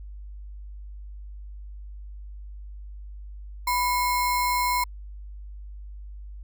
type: tone with sample-and-hold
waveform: sine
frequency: 987.8 Hz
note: B5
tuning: in tune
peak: -21 dBFS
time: 3.67-4.84 s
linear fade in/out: 5 ms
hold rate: 3150 Hz
effects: added 50 Hz sine -37 dBFS peak until 6.43 s